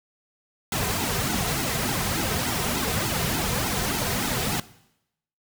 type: noise with flanger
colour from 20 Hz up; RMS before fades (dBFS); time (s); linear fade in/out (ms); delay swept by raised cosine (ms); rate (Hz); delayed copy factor
pink; -26; 0.72-4.6; 2; 1.7 to 3.6; 3.4; -1
effects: noise-tail reverb RT60 0.8 s tail -18 dB re dry